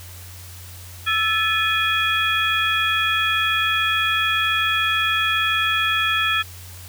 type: tone cluster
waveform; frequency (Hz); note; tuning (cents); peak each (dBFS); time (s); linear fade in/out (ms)
sine; 1321 / 1734 / 2474 / 3327; E6 / A6 / D#7 / G#7; +3 / -26 / -10 / +2; -23; 1.06-6.43; 20
effects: added 90 Hz sine -38 dBFS peak until 6.88 s + white hiss -42 dBFS RMS until 6.88 s